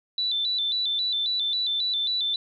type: tone with vibrato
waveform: sine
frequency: 3742 Hz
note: A#7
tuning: 6 cents sharp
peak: -23 dBFS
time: 0.18-2.36 s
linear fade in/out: 2 ms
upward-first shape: square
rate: 3.7 Hz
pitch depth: 95 cents each way
effects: none